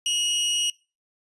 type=tone with amplitude modulation; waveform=sawtooth; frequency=2888 Hz; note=F#7; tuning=43 cents flat; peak=-16 dBFS; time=0.06-0.7 s; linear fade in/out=2 ms; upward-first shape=sine; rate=264 Hz; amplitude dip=50%; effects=noise-tail reverb RT60 0.3 s tail -22 dB re dry + resampled to 24000 Hz